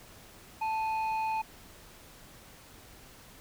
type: tone pair together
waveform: sine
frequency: 880 / 2486 Hz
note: A5 / D#7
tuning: 0 / -2 cents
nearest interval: octave + tritone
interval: 1798 cents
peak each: -27 / -38 dBFS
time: 0.61-1.42 s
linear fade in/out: 10 ms
effects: tanh soft clip ceiling -26 dBFS + pink hiss -53 dBFS RMS until 3.4 s